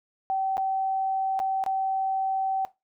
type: tone with dropouts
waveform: sine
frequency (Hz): 769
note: G5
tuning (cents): -33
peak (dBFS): -23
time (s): 0.3-2.65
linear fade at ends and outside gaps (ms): 0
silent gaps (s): 0.57-0.579 / 1.392-1.4 / 1.639-1.663
effects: noise-tail reverb RT60 0.2 s tail -17 dB re dry